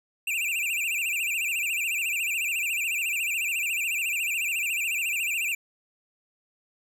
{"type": "tone with vibrato", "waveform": "square", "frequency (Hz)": 2551, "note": "D#7", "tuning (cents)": 43, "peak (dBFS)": -26, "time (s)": [0.27, 5.55], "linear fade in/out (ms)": 5, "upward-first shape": "sine", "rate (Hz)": 14, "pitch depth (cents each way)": 160, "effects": []}